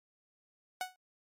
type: tone with exponential decay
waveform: sawtooth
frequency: 740 Hz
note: F#5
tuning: in tune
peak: -27 dBFS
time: 0.81-0.96 s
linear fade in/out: 1 ms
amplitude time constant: 32 ms
effects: MP3 64 kbps